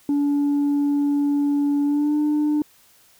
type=tone with pitch glide; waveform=sine; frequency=287 to 298.8 Hz; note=D4 to D4; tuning=-40 to +30 cents; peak=-15 dBFS; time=0.09-2.62 s; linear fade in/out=2 ms; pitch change=+70 cents; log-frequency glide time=1.84-2.16 s; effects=tanh soft clip ceiling -16 dBFS + white hiss -55 dBFS RMS until 3.19 s